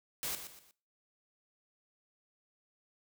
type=noise with echo; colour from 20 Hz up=white; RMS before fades=-37 dBFS; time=0.23-0.35 s; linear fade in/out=0 ms; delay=120 ms; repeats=3; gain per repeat=-9 dB; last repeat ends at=0.71 s; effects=noise-tail reverb RT60 0.4 s tail -20 dB re dry

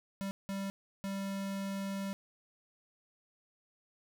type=tone bursts at uneven times; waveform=square; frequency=196 Hz; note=G3; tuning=in tune; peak=-36 dBFS; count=3; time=0.21-0.31 / 0.49-0.7 / 1.04-2.13 s; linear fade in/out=0 ms; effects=none

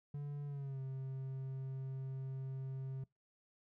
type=tone with pitch glide; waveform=triangle; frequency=144.3 to 133.09 Hz; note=D3 to C3; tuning=-30 to +30 cents; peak=-38 dBFS; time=0.14-3.04 s; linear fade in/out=5 ms; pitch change=-140 cents; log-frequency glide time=0.46-0.8 s; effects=noise-tail reverb RT60 0.2 s tail -24 dB re dry

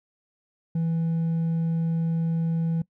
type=tone with hard clipping; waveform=sine; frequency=164.81 Hz; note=E3; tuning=in tune; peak=-23 dBFS; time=0.75-2.82 s; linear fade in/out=5 ms; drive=2 dB; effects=noise-tail reverb RT60 0.1 s tail -21 dB re dry

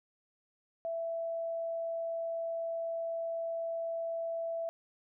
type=tone; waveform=sine; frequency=664 Hz; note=E5; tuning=12 cents sharp; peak=-33 dBFS; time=0.85-4.69 s; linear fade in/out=0 ms; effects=none

